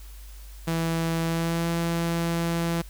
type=tone with pitch glide; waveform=sawtooth; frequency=164.81 to 168.27 Hz; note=E3 to E3; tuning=0 to +36 cents; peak=-20 dBFS; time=0.67-2.82 s; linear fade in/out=10 ms; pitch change=+36 cents; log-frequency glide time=1.25-1.68 s; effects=added 50 Hz sine -40 dBFS peak until 2.89 s + white hiss -52 dBFS RMS until 2.89 s